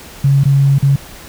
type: tone with dropouts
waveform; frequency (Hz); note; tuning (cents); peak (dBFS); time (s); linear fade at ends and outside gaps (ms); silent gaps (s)
sine; 138.59; C#3; 0; -7; 0.24-0.96; 5; 0.437-0.454 / 0.785-0.826
effects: pink hiss -35 dBFS RMS until 1.28 s